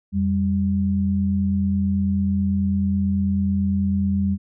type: tone pair together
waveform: sine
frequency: 87.31 / 196.47 Hz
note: F2 / G3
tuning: 0 / +4 cents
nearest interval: octave + major second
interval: 1404 cents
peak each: -23 / -19 dBFS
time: 0.12-4.38 s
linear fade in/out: 50 ms
effects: none